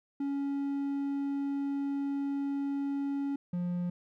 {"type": "tone pair in turn", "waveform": "triangle", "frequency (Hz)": [279.6, 176.62], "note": ["C#4", "F3"], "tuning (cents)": [15, 20], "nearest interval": "minor sixth", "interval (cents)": 795, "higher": "first", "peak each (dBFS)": -28, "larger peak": "neither", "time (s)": [[0.2, 3.36], [3.53, 3.9]], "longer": "first", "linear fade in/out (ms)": 5, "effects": []}